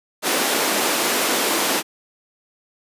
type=high-pass noise; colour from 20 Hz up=pink; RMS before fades=-20 dBFS; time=0.22-1.83 s; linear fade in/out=50 ms; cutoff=260 Hz; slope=24 dB/octave; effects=resampled to 32000 Hz